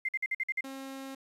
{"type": "tone bursts", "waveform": "sine", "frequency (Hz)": 2093, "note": "C7", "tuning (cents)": 0, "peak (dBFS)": -28, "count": 7, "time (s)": [0.05, 0.609], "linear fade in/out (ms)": 5, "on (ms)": 37, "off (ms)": 50}
{"type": "tone", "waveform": "sawtooth", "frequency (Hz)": 269, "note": "C4", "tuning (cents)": 48, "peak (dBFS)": -36, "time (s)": [0.64, 1.15], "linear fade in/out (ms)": 5}
{"effects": ["resampled to 32000 Hz", "10-bit"]}